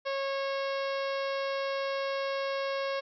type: harmonic tone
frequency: 547 Hz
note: C#5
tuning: 23 cents flat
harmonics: 1 / 2 / 3 / 4 / 5 / 6 / 7 / 8 / 9 / 10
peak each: -31 / -37 / -41 / -43 / -45 / -47 / -48 / -49 / -50 / -51 dBFS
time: 0.05-3.01 s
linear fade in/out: 20 ms
effects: none